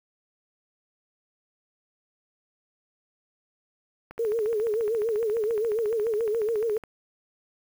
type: click train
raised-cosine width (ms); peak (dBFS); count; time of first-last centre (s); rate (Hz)
0.5; -26; 40; 4.11-6.837; 14.3
type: tone with vibrato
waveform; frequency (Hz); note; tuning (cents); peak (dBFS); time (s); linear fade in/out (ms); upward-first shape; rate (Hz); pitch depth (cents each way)
sine; 440; A4; 0; -23; 4.19-6.78; 5; sine; 7; 110
effects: 8-bit